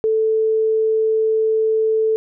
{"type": "tone", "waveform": "sine", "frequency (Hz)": 440, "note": "A4", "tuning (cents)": 0, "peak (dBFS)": -14, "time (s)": [0.04, 2.16], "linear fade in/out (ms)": 0, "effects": []}